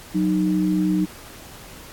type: tone pair together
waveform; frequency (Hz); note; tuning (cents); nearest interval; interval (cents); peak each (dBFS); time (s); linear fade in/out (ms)
sine; 184.76 / 308.4; F#3 / D#4; -2 / -15; major sixth; 887; -20; 0.14-1.06; 20
effects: pink hiss -42 dBFS RMS until 1.92 s + AAC 64 kbps